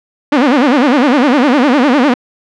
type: tone with vibrato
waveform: sawtooth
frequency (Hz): 269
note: C4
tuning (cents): +48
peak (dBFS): -3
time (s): 0.32-2.14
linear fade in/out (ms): 5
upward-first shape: sine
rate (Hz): 9.9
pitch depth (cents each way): 220
effects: low-pass 3000 Hz 12 dB/octave